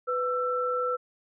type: tone pair together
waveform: sine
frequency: 498 / 1335 Hz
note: B4 / E6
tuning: +14 / +22 cents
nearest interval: octave + perfect fourth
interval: 1708 cents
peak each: -28 dBFS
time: 0.07-0.97 s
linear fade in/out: 20 ms
effects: none